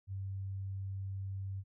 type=tone; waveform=sine; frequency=96.9 Hz; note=G2; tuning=20 cents flat; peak=-37 dBFS; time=0.07-1.64 s; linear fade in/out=50 ms; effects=none